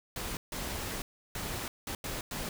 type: noise bursts at uneven times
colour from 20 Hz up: pink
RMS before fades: -37 dBFS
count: 6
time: 0.16-0.37 / 0.52-1.02 / 1.35-1.68 / 1.87-1.95 / 2.04-2.21 / 2.31-2.49 s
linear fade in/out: 2 ms
effects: none